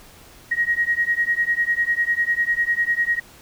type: beating tone pair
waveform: sine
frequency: 1883 / 1893 Hz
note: A#6 / A#6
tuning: +17 / +26 cents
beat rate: 10 Hz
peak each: -21 dBFS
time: 0.51-3.2 s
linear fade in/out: 10 ms
effects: pink hiss -47 dBFS RMS until 3.41 s